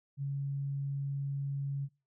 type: tone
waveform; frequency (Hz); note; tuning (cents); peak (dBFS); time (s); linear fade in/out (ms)
sine; 139.4; C#3; +10; -32; 0.17-1.89; 50
effects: noise-tail reverb RT60 0.3 s tail -24 dB re dry